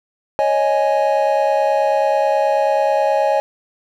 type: chord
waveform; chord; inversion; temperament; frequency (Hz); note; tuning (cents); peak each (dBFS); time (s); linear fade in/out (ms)
triangle; C# suspended second; none; just; 554.4 / 623.7 / 831.5; C#5 / D#5 / G#5; 0 / +4 / +2; -16; 0.39-3.4; 0
effects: none